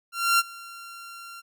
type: tone with ADSR envelope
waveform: sawtooth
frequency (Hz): 1376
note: F6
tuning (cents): -26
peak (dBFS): -13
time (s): 0.12-1.42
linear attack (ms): 270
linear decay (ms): 33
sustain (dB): -23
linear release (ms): 29
effects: none